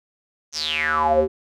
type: tone with band-pass filter sweep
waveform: square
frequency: 77.78 Hz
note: D#2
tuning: in tune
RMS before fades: -20 dBFS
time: 0.52-1.28 s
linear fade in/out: 50 ms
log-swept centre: 6200 to 380 Hz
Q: 9.9
effects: none